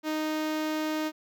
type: tone with notch filter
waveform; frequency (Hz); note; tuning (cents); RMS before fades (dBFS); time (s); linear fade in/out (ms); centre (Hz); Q
sawtooth; 310; D#4; -6; -30; 0.03-1.12; 50; 9200; 1.3
effects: none